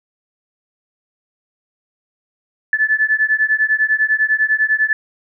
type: beating tone pair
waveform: sine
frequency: 1734 / 1744 Hz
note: A6 / A6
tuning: -26 / -16 cents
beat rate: 10 Hz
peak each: -16 dBFS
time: 2.73-4.93 s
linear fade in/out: 2 ms
effects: none